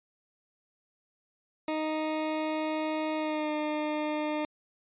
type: tone with pitch glide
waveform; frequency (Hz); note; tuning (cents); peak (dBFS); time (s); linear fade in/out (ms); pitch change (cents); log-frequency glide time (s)
20% pulse; 311.1 to 302.9; D#4 to D#4; 0 to -46; -24; 1.68-4.45; 2; -46; 3.16-3.52
effects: resampled to 8000 Hz